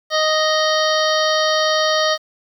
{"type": "harmonic tone with a mistuned harmonic", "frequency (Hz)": 622.3, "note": "D#5", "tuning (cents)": 0, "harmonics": [1, 2, 3, 5, 6, 7, 8, 9], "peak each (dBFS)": [-18, -21, -23, -25, -26, -26, -27, -28], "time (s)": [0.1, 2.18], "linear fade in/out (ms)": 50, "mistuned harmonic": 8, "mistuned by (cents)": -77, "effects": ["8-bit"]}